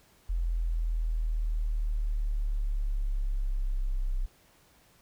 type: exponential sweep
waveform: sine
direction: down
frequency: 42.58 to 31.92 Hz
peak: -26 dBFS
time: 0.29-4.26 s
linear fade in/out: 10 ms
effects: pink hiss -62 dBFS RMS until 5.01 s